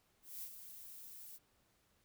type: noise with ADSR envelope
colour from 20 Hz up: violet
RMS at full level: -45 dBFS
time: 0.22-1.39 s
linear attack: 200 ms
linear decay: 72 ms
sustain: -8 dB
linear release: 36 ms
effects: pink hiss -75 dBFS RMS until 2.04 s